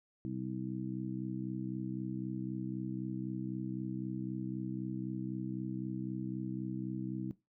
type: harmonic tone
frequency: 63.9 Hz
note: C2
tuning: 40 cents flat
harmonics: 2 / 3 / 4 / 5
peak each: -42 / -41 / -44 / -41 dBFS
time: 0.25-7.31 s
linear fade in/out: 0 ms
effects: noise-tail reverb RT60 0.2 s tail -17 dB re dry